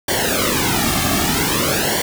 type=noise with flanger; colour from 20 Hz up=pink; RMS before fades=-18 dBFS; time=0.08-2.02 s; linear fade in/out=5 ms; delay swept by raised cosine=0.78 to 2.08 ms; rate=0.52 Hz; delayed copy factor=-0.9; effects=none